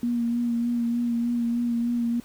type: tone with vibrato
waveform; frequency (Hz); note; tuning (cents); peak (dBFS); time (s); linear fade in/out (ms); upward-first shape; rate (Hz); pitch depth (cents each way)
sine; 236.8; A#3; +27; -22; 0.03-2.2; 2; sine; 3.3; 23
effects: pink hiss -52 dBFS RMS until 2.24 s